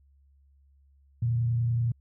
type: tone with frequency modulation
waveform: sine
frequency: 117.6 Hz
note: A#2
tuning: 16 cents sharp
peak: -23 dBFS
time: 1.22-1.92 s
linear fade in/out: 5 ms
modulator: 30.5 Hz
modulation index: 0.31
effects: added 69 Hz sine -58 dBFS peak until 2 s